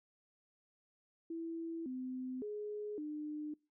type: tone with pitch steps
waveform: sine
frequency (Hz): 330.3 / 256.3 / 418.9 / 301.2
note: E4 / C4 / G#4 / D4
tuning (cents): +4 / -36 / +15 / +44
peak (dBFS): -39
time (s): 1.3-3.54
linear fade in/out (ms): 5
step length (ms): 560
effects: noise-tail reverb RT60 0.3 s tail -25 dB re dry